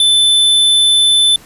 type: tone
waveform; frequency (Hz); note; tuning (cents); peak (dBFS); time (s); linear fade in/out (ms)
square; 3520; A7; 0; -8; 0-1.36; 2
effects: pink hiss -41 dBFS RMS until 1.45 s + resampled to 32000 Hz